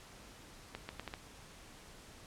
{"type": "accelerating click train", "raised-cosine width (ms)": 0.3, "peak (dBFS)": -25, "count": 5, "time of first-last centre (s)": [0.75, 1.139], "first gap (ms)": 140, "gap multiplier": 0.76, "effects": ["pink hiss -55 dBFS RMS until 2.26 s", "low-pass 10000 Hz 12 dB/octave"]}